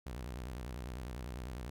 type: tone with vibrato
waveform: sawtooth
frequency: 61.74 Hz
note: B1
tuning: in tune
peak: -37 dBFS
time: 0.06-1.7 s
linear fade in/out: 5 ms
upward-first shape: square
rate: 10 Hz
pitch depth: 160 cents each way
effects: none